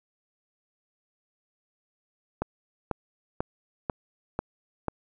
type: click train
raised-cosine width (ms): 1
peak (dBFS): -13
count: 6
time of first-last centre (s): 2.42-4.883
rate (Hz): 2.03
effects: none